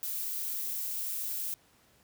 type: noise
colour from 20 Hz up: violet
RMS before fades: -35 dBFS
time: 0.03-1.54 s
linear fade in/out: 0 ms
effects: pink hiss -64 dBFS RMS until 2.03 s + high-pass 60 Hz 12 dB/octave